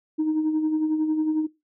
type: tone with tremolo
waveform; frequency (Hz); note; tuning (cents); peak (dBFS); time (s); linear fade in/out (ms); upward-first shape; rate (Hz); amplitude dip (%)
sine; 311.1; D#4; 0; -17; 0.18-1.47; 20; sine; 11; 55
effects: noise-tail reverb RT60 0.2 s tail -18 dB re dry + tanh soft clip ceiling -17 dBFS